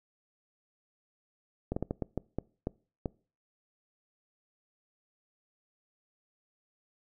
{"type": "slowing click train", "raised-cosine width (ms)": 2, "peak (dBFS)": -18, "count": 9, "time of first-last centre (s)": [1.72, 3.058], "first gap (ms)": 45, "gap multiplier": 1.36, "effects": ["noise-tail reverb RT60 0.4 s tail -24 dB re dry"]}